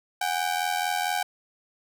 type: ring-modulated tone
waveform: sawtooth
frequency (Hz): 773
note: G5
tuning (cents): -24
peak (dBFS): -18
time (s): 0.21-1.23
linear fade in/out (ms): 5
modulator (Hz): 42.2
effects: none